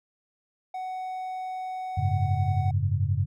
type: tone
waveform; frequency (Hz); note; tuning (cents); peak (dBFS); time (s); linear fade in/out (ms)
triangle; 745; F#5; +12; -29; 0.74-2.71; 5
type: chord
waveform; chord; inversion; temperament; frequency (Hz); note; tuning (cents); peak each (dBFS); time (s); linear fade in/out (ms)
sine; F# suspended second; none; equal; 92.5 / 103.83 / 138.59; F#2 / G#2 / C#3; 0 / 0 / 0; -26 / -26 / -29; 1.97-3.26; 10
effects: none